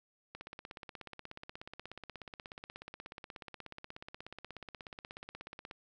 click train, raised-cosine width 0.3 ms, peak -29 dBFS, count 90, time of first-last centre 0.35-5.711 s, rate 16.6 Hz, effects none

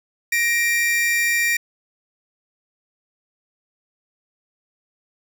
45% pulse tone pair together, 1875 / 2362 Hz, A#6 / D7, +10 / +9 cents, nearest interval major third, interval 399 cents, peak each -20 dBFS, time 0.32-1.57 s, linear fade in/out 5 ms, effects none

